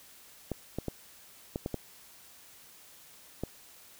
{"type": "clicks", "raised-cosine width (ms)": 2, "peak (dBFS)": -19, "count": 7, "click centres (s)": [0.517, 0.786, 0.883, 1.559, 1.661, 1.743, 3.436], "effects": ["white hiss -55 dBFS RMS until 3.99 s"]}